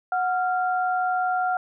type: tone pair together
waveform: sine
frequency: 735 / 1387.5 Hz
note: F#5 / F6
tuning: -12 / -12 cents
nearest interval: major seventh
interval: 1100 cents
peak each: -22 / -27 dBFS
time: 0.12-1.57 s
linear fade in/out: 2 ms
effects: none